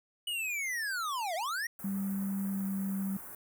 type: linear two-way sweep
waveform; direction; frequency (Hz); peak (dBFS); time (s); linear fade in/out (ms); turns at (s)
square; down then up; 2960 to 622.3 to 1929; -33; 0.27-1.67; 5; 1.35
type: band-stop noise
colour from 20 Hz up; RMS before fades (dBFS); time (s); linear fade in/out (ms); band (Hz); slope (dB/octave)
white; -46; 1.79-3.35; 2; 1600 to 10000; 24
type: tone with pitch glide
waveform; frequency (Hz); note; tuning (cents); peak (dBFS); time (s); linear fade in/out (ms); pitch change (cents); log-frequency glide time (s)
sine; 196 to 194.42; G3 to G3; 0 to -14; -31; 1.84-3.17; 5; -14; 2.49-2.61
effects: none